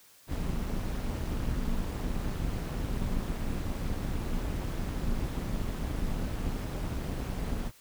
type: noise with amplitude modulation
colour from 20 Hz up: brown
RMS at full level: -29 dBFS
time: 0.27-7.72 s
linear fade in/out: 50 ms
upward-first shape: sine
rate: 208 Hz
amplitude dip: 65%
effects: white hiss -58 dBFS RMS until 7.8 s